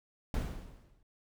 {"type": "noise with exponential decay", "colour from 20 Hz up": "brown", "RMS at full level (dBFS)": -30, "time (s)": [0.34, 1.03], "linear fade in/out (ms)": 2, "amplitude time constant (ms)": 150, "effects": []}